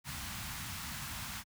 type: band-stop noise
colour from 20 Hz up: pink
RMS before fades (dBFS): -41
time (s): 0.04-1.44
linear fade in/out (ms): 50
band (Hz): 220 to 880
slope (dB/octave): 24
effects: high-pass 60 Hz 12 dB/octave